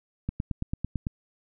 click train, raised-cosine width 5 ms, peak -16 dBFS, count 8, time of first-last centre 0.29-1.069 s, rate 8.99 Hz, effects none

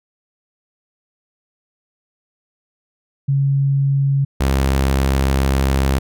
sine / sawtooth tone pair in turn, 138.3 / 67.3 Hz, C#3 / C2, -4 / +49 cents, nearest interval octave, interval 1247 cents, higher first, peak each -13 / -10 dBFS, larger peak second, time 3.28-4.25 / 4.4-5.99 s, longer second, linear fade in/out 10 ms, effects none

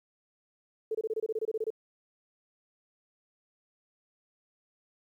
sine tone bursts, 440 Hz, A4, in tune, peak -28 dBFS, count 13, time 0.91-1.704 s, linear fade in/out 5 ms, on 38 ms, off 25 ms, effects 11-bit

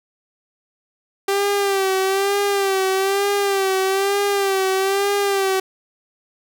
sawtooth tone with vibrato, 392 Hz, G4, in tune, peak -13 dBFS, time 1.28-5.6 s, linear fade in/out 5 ms, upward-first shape sine, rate 1.1 Hz, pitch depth 54 cents each way, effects none

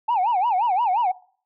sine tone with vibrato, 840 Hz, G#5, 19 cents sharp, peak -16 dBFS, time 0.08-1.12 s, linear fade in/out 10 ms, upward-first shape sine, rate 5.7 Hz, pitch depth 260 cents each way, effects noise-tail reverb RT60 0.5 s tail -22 dB re dry + tanh soft clip ceiling -15 dBFS

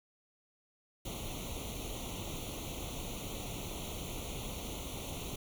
pink noise with comb filter, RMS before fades -41 dBFS, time 1.05-5.36 s, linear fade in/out 5 ms, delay 0.3 ms, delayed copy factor +1, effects none

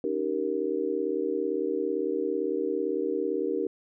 sine chord, Eb dominant seventh, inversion third, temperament just, 280 / 311.1 / 388.9 / 466.7 Hz, Db4 / Eb4 / G4 / Bb4, +18 / 0 / -14 / +2 cents, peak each -35 / -32 / -30 / -30 dBFS, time 0.04-3.67 s, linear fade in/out 2 ms, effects none

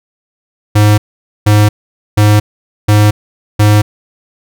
square tone bursts, 104.9 Hz, G#2, 18 cents sharp, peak -5 dBFS, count 5, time 0.75-3.82 s, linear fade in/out 10 ms, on 230 ms, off 480 ms, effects none

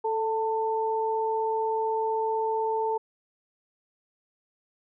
sine tone pair together, 440.4 / 892.1 Hz, A4 / A5, +2 / +24 cents, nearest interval octave, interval 1222 cents, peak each -27 / -27 dBFS, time 0.04-2.98 s, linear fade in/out 10 ms, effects none

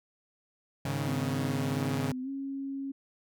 sawtooth chord, Ab suspended fourth, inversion none, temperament equal with one note detuned, 103.83 / 138.59 / 157.01 Hz, Ab2 / Db3 / Eb3, 0 / 0 / +16 cents, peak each -33 / -28 / -32 dBFS, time 0.85-2.12 s, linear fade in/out 5 ms
sine tone with pitch glide, 255.2 to 273.5 Hz, C4 to C#4, -43 to -23 cents, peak -33 dBFS, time 1.07-2.92 s, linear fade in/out 10 ms, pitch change +120 cents, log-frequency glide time 2.22-2.29 s
effects none

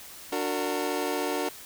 25% pulse chord, D augmented, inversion none, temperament just, 293.7 / 367.1 / 458.9 Hz, D4 / F#4 / A#4, 0 / -14 / -27 cents, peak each -28 dBFS, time 0.32-1.49 s, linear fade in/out 5 ms, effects white hiss -45 dBFS RMS until 1.65 s

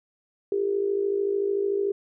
sine tone with amplitude modulation, 399.3 Hz, G4, 32 cents sharp, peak -19 dBFS, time 0.52-1.92 s, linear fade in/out 2 ms, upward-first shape sine, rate 53.5 Hz, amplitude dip 70%, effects none

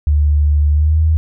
sine tone with pitch glide, 73.9 to 79.2 Hz, D2 to D#2, +11 to +31 cents, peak -9 dBFS, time 0.07-1.17 s, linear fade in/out 0 ms, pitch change +120 cents, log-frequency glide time 0.71-1 s, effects none

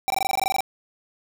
square tone bursts, 777 Hz, G5, 16 cents flat, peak -20 dBFS, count 13, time 0.08-0.606 s, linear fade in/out 0 ms, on 22 ms, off 20 ms, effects none

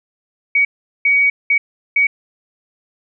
sine tone bursts at uneven times, 2255 Hz, C#7, 29 cents sharp, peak -10 dBFS, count 4, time 0.55-0.65 / 1.05-1.3 / 1.5-1.58 / 1.96-2.07 s, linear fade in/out 5 ms, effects none

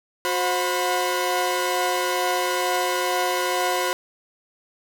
sawtooth tone cluster, 362.6 / 527 / 723 / 994 Hz, F#4 / C5 / F#5 / B5, -35 / +12 / -40 / +11 cents, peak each -23 dBFS, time 0.25-3.93 s, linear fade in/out 0 ms, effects none

